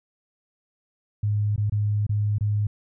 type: tone with dropouts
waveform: sine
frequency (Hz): 104.3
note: G#2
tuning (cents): +8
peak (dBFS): -20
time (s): 1.23-2.67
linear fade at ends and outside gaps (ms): 5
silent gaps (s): 1.562-1.578 / 1.698-1.721 / 2.067-2.093 / 2.384-2.408
effects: none